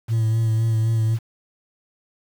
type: tone with vibrato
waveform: sine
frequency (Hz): 112.1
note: A2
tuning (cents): +33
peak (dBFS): -14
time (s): 0.08-1.19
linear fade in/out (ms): 50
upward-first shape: sine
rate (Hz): 3.9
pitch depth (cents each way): 27
effects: tanh soft clip ceiling -16 dBFS + 7-bit